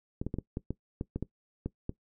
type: clicks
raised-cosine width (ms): 3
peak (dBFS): -20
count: 11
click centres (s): 0.215 / 0.266 / 0.341 / 0.386 / 0.571 / 0.706 / 1.011 / 1.16 / 1.226 / 1.66 / 1.894
effects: noise-tail reverb RT60 0.1 s tail -19 dB re dry